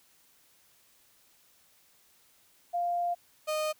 sine / 35% pulse tone pair in turn, 698.5 / 616.4 Hz, F5 / D#5, 0 / -16 cents, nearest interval major second, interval 216 cents, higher first, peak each -27 dBFS, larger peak neither, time 2.73-3.15 / 3.47-3.73 s, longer first, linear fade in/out 20 ms, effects white hiss -64 dBFS RMS until 3.79 s

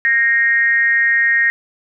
sine tone with frequency modulation, 1864.7 Hz, A#6, in tune, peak -11 dBFS, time 0.05-1.5 s, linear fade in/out 0 ms, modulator 241 Hz, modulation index 0.58, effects none

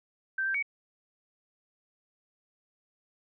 sine tone with pitch steps, 1559 / 1574 / 2248 Hz, G6 / G6 / C#7, -10 / +7 / +24 cents, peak -27 dBFS, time 0.38-0.626 s, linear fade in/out 5 ms, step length 82 ms, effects none

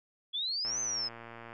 sine exponential two-way sweep, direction up then down, 3350 to 6272 to 5080 Hz, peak -31 dBFS, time 0.33-1.09 s, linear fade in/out 20 ms, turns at 0.8 s
click train, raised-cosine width 0.5 ms, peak -31 dBFS, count 103, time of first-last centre 0.65-1.529 s, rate 116 Hz
effects none

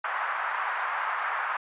white band-pass noise, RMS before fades -30 dBFS, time 0.04-1.57 s, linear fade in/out 5 ms, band 860 to 1600 Hz, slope 24 dB/octave, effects resampled to 8000 Hz

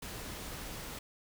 pink noise, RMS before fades -43 dBFS, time 0.02-0.99 s, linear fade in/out 5 ms, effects none

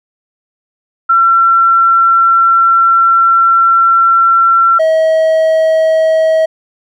sine / triangle tone pair in turn, 1355 / 639.5 Hz, E6 / D#5, +47 / +47 cents, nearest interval octave + minor second, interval 1300 cents, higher first, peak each -5 dBFS, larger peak neither, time 1.09-4.79 / 4.79-6.46 s, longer first, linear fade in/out 10 ms, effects none

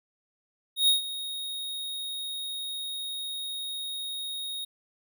square tone with ADSR envelope, 3742 Hz, A#7, 6 cents sharp, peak -18 dBFS, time 0.76-4.65 s, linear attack 120 ms, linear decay 130 ms, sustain -15 dB, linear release 9 ms, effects none

